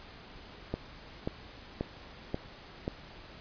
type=click train; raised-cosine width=2 ms; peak=-18 dBFS; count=5; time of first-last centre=0.74-2.879 s; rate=1.87 Hz; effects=pink hiss -50 dBFS RMS until 3.4 s + resampled to 11025 Hz